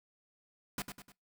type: noise with echo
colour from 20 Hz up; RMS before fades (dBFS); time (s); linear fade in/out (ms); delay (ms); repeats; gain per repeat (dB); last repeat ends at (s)
pink; -37; 0.78-0.82; 2; 100; 3; -7; 1.12
effects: noise-tail reverb RT60 0.2 s tail -22 dB re dry